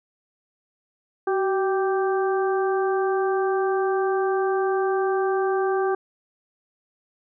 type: harmonic tone with a mistuned harmonic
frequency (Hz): 391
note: G4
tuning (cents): -4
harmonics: 1 / 2 / 3 / 4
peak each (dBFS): -21 / -27 / -31 / -33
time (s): 1.27-5.95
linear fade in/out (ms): 5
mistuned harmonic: 1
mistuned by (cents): -52
effects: none